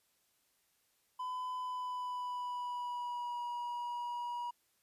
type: tone with pitch glide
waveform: triangle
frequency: 1007 to 962.6 Hz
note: B5 to B5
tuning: +33 to -45 cents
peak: -35 dBFS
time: 1.19-4.51 s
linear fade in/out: 10 ms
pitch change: -78 cents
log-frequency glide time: 1.57-3.42 s
effects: white hiss -75 dBFS RMS until 4.82 s + resampled to 32000 Hz